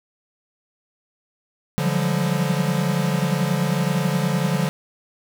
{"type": "tone cluster", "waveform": "square", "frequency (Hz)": [144.4, 172.1, 183, 192.7, 205], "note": ["D3", "F3", "F#3", "G3", "G#3"], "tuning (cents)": [-29, -25, -19, -29, -22], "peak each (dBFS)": [-24, -24, -28, -30, -31], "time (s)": [1.78, 4.69], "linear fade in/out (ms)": 0, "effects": []}